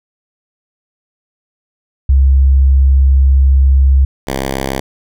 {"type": "tone pair in turn", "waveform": ["sine", "5% pulse"], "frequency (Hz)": [67.3, 66.87], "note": ["C2", "C2"], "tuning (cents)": [49, 38], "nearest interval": "unison", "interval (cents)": 11, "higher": "first", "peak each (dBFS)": -5, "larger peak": "neither", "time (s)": [[2.09, 4.05], [4.27, 4.8]], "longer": "first", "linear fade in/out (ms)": 5, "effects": []}